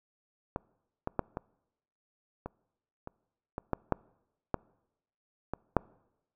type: clicks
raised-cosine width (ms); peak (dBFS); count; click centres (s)
1; -18 / -18 / -13 / -20 / -23 / -26 / -21 / -14 / -11 / -14 / -19 / -8; 12; 0.561 / 1.074 / 1.193 / 1.371 / 2.46 / 3.074 / 3.581 / 3.733 / 3.923 / 4.543 / 5.536 / 5.767
effects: noise-tail reverb RT60 0.9 s tail -25 dB re dry